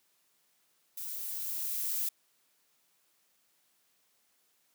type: noise with level ramp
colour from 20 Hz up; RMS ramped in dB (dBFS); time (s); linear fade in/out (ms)
violet; -40 to -32; 0.97-2.09; 5
effects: white hiss -72 dBFS RMS until 4.74 s + high-pass 150 Hz 12 dB/octave